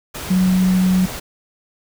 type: tone in noise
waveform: sine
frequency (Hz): 185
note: F#3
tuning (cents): 0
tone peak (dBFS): -12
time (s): 0.3-1.06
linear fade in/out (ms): 10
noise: pink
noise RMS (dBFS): -29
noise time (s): 0.14-1.2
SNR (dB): +14
effects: none